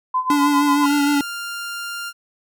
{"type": "tone with tremolo", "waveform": "sine", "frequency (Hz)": 1021, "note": "C6", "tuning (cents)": -43, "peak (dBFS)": -15, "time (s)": [0.14, 0.86], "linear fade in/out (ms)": 5, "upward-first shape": "sine", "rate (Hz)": 7.4, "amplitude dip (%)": 80}
{"type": "tone with vibrato", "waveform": "square", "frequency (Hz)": 287.8, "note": "D4", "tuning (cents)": -35, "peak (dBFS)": -16, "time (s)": [0.3, 1.21], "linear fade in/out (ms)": 2, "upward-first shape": "sine", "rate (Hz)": 6.5, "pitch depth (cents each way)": 26}
{"type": "tone", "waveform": "sawtooth", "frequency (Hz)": 1396.9, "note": "F6", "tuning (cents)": 0, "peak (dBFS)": -23, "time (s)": [0.82, 2.13], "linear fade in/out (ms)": 50}
{"effects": []}